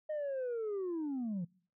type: linear sweep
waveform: sine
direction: down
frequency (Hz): 622.3 to 166.5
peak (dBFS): -32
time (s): 0.09-1.45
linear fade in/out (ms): 10
effects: noise-tail reverb RT60 0.5 s tail -26 dB re dry + tanh soft clip ceiling -33 dBFS